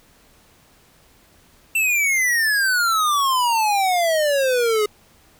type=exponential sweep; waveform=square; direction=down; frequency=2700 to 413.6 Hz; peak=-17 dBFS; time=1.75-4.86 s; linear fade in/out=5 ms; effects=pink hiss -54 dBFS RMS until 5.39 s